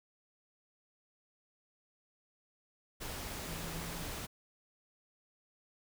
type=tone in noise; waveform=sine; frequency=165.6 Hz; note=E3; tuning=8 cents sharp; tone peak=-45 dBFS; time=3.46-4.04 s; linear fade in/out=20 ms; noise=pink; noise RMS=-42 dBFS; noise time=3-4.27 s; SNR=-6 dB; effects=none